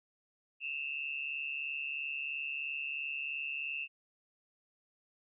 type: tone pair together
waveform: sine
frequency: 2608 / 2751 Hz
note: E7 / F7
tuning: -19 / -27 cents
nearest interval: minor second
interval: 92 cents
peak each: -38 / -39 dBFS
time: 0.6-3.88 s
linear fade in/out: 50 ms
effects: none

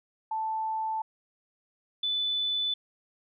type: tone pair in turn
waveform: sine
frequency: 880 / 3494 Hz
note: A5 / A7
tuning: 0 / -13 cents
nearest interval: 2 octaves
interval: 2387 cents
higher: second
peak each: -28 / -26 dBFS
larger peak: second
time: 0.31-1.02 / 2.03-2.74 s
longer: neither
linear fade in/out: 5 ms
effects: none

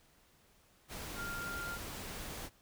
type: tone in noise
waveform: sine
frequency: 1396.9 Hz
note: F6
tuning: in tune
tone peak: -40 dBFS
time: 1.15-1.79 s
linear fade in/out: 50 ms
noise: pink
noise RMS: -44 dBFS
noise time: 0.88-2.5 s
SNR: +1 dB
effects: pink hiss -67 dBFS RMS until 2.61 s

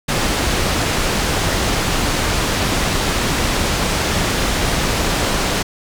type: low-pass noise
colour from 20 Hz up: pink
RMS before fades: -18 dBFS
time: 0.08-5.63 s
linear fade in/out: 10 ms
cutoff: 7900 Hz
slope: 12 dB/octave
effects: none

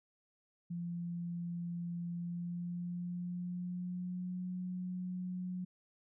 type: tone with pitch glide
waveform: sine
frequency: 172.4 to 181.81 Hz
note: F3 to F#3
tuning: -22 to -30 cents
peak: -37 dBFS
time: 0.7-5.65 s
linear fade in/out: 10 ms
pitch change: +92 cents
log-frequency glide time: 2.12-4.45 s
effects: none

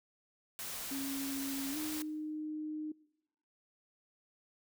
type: noise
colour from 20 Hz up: white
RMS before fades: -42 dBFS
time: 0.59-2.02 s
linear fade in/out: 0 ms
type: tone with pitch glide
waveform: sine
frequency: 273.6 to 307.1 Hz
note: C#4 to D#4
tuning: -23 to -23 cents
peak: -37 dBFS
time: 0.91-2.92 s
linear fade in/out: 5 ms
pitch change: +200 cents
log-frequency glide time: 1.71-1.77 s
effects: noise-tail reverb RT60 0.9 s tail -22 dB re dry

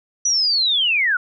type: linear sweep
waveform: sine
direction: down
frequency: 5950 to 1394 Hz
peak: -15 dBFS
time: 0.25-1.17 s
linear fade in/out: 5 ms
effects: none

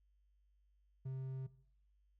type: tone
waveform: triangle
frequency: 131.9 Hz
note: C3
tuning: 14 cents sharp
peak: -38 dBFS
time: 1.05-1.47 s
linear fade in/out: 10 ms
effects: noise-tail reverb RT60 0.6 s tail -18 dB re dry + added 50 Hz sine -70 dBFS peak until 2.19 s

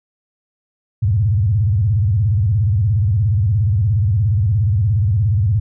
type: tone with vibrato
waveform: sine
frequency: 102 Hz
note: G#2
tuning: 31 cents flat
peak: -12 dBFS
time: 1.02-5.6 s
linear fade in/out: 10 ms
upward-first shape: square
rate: 17 Hz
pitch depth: 210 cents each way
effects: none

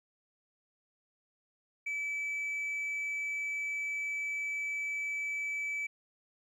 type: tone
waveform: sine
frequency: 2303 Hz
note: D7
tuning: 34 cents flat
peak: -30 dBFS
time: 1.86-5.87 s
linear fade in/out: 10 ms
effects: tanh soft clip ceiling -32 dBFS + 12-bit

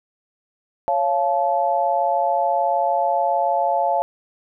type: chord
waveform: sine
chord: Db augmented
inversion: none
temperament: just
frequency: 554.4 / 693 / 866.2 Hz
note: Db5 / F5 / A5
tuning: 0 / -14 / -27 cents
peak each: -23 / -20 / -21 dBFS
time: 0.88-4.02 s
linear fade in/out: 0 ms
effects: none

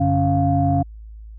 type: tone cluster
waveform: sine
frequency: 93.6 / 144.5 / 276.3 / 699 Hz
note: F#2 / D3 / C#4 / F5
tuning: +20 / -28 / -6 / +1 cents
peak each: -20 dBFS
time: 0-0.83 s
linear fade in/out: 10 ms
effects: tanh soft clip ceiling -6 dBFS + added 54 Hz sine -35 dBFS peak until 1.38 s

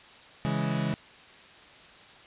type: chord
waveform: 40% pulse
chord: C# minor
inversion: none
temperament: equal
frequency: 138.59 / 164.81 / 207.7 Hz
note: C#3 / E3 / G#3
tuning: 0 / 0 / 0 cents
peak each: -30 dBFS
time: 0.45-0.94 s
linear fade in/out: 0 ms
effects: white hiss -51 dBFS RMS until 2.26 s + resampled to 8000 Hz

